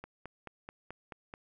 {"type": "click train", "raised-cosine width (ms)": 0.5, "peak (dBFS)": -28, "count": 7, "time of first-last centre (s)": [0.04, 1.339], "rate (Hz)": 4.62, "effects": []}